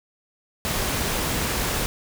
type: noise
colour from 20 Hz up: pink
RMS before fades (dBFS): -25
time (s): 0.65-1.86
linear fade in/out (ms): 0
effects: none